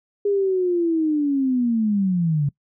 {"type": "linear sweep", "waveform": "sine", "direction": "down", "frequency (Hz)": [410, 138.59], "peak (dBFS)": -17, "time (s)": [0.25, 2.49], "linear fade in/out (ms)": 5, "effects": ["noise-tail reverb RT60 0.1 s tail -23 dB re dry"]}